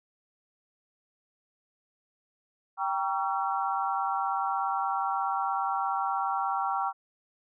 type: chord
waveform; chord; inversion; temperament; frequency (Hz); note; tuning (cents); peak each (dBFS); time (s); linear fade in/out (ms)
sine; G diminished seventh; none; just; 784 / 940.8 / 1128.9 / 1354.7; G5 / Bb5 / Db6 / Fb6; 0 / +16 / +31 / +47; -30 / -33 / -33 / -33; 2.77-6.93; 50
effects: none